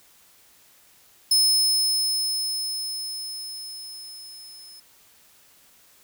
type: tone with level ramp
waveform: sawtooth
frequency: 5200 Hz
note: E8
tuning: 24 cents flat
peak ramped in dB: -13 to -41 dBFS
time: 1.31-4.8 s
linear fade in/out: 5 ms
effects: white hiss -56 dBFS RMS until 6.03 s